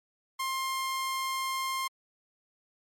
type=tone; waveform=sawtooth; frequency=1059 Hz; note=C6; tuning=21 cents sharp; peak=-26 dBFS; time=0.39-1.88 s; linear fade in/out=10 ms; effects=MP3 64 kbps